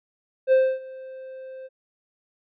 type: tone with ADSR envelope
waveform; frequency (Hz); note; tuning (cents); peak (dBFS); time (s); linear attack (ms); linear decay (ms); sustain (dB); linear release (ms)
triangle; 523.3; C5; 0; -11; 0.47-1.69; 51; 270; -23; 32
effects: resampled to 8000 Hz